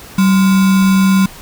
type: tone with sample-and-hold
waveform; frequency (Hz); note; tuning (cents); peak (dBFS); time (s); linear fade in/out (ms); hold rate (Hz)
sine; 191.4; G3; -41; -7; 0.18-1.26; 5; 1225
effects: pink hiss -35 dBFS RMS until 1.41 s